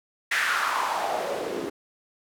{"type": "noise with band-pass filter sweep", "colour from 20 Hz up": "white", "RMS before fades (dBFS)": -27, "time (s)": [0.31, 1.7], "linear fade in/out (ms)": 10, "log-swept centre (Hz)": [1900, 330], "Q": 3.8, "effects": []}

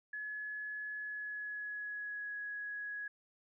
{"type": "tone with pitch glide", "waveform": "sine", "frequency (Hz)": [1700, 1671.8], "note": ["G#6", "G#6"], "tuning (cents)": [40, 11], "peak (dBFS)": -39, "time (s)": [0.13, 3.08], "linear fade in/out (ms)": 5, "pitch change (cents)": -29, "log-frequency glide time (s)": [0.98, 2.35], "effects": []}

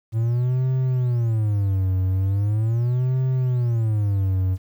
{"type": "tone with vibrato", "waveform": "triangle", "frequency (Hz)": 110.2, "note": "A2", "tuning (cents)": 3, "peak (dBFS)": -16, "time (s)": [0.12, 4.58], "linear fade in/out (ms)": 50, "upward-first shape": "sine", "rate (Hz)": 0.4, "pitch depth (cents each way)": 290, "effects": ["9-bit"]}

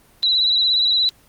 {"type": "tone with vibrato", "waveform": "sine", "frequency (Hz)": 3947, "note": "B7", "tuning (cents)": -2, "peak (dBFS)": -14, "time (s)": [0.23, 1.09], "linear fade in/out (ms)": 0, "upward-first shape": "triangle", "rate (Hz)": 17, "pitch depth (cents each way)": 57, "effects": ["pink hiss -53 dBFS RMS until 1.28 s", "Opus 24 kbps"]}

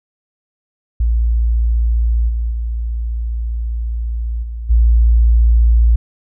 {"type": "tone with level steps", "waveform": "sine", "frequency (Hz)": 57.4, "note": "A#1", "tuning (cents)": -26, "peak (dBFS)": [-11, -15, -17, -22, -7], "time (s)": [1, 5.96], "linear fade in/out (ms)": 5, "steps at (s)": [2.28, 2.5, 4.42, 4.69], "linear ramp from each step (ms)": 20, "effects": []}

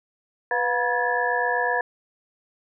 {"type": "tone cluster", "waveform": "sine", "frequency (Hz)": [493.1, 714, 966, 1677, 1745], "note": ["B4", "F5", "B5", "G#6", "A6"], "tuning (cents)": [-3, 38, -39, 16, -15], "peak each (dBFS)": -27, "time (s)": [0.51, 1.81], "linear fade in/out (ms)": 2, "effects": []}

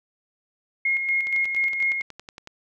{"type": "tone with tremolo", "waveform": "sine", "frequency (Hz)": 2150, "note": "C7", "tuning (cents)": 47, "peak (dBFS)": -19, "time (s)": [0.85, 2.02], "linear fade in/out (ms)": 5, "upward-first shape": "square", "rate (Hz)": 4.2, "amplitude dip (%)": 45}
{"type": "click train", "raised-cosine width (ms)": 0.2, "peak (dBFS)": -22, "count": 14, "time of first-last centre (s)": [1.27, 2.474], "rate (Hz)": 10.8}
{"effects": []}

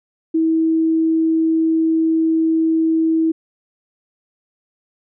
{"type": "tone", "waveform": "sine", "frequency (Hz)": 323, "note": "E4", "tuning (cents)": -35, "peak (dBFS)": -13, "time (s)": [0.34, 3.32], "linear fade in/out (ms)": 10, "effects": []}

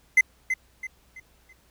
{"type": "tone with echo", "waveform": "triangle", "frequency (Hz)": 2053, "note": "C7", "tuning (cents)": -33, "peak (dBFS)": -11, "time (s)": [0.17, 0.21], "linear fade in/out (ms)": 5, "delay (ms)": 330, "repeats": 4, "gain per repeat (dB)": -9, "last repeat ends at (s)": 1.53, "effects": ["added 60 Hz sine -62 dBFS peak until 1.7 s", "pink hiss -62 dBFS RMS until 1.7 s"]}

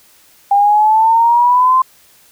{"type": "exponential sweep", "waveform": "sine", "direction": "up", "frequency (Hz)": [798, 1046.5], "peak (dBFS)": -7, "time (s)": [0.51, 1.82], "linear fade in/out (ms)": 5, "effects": ["white hiss -48 dBFS RMS until 2.31 s"]}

